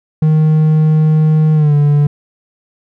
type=tone with pitch glide; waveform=triangle; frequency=155.56 to 145.98 Hz; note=D#3 to D3; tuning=0 to -10 cents; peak=-5 dBFS; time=0.22-2.07 s; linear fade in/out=5 ms; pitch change=-110 cents; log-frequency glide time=1.54-1.74 s; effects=none